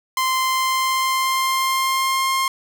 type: tone with pitch glide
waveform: sawtooth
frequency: 1041 to 1062.9 Hz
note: C6 to C6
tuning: -9 to +27 cents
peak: -14 dBFS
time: 0.17-2.48 s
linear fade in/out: 2 ms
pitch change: +36 cents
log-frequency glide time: 0.38-2.3 s
effects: none